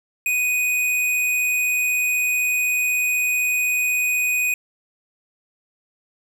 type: tone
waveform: square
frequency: 2489 Hz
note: D#7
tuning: in tune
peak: -19 dBFS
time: 0.26-4.54 s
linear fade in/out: 2 ms
effects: none